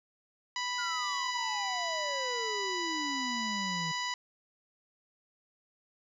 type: harmonic tone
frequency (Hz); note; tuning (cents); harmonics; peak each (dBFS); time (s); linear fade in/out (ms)
987.8; B5; 0; 1 / 2 / 3 / 4 / 5 / 6 / 7; -36 / -37 / -41 / -42 / -41 / -47 / -46; 0.56-4.14; 2
type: exponential sweep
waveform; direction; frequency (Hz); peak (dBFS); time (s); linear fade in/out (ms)
triangle; down; 1455 to 158.1; -35; 0.78-3.92; 10
effects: 11-bit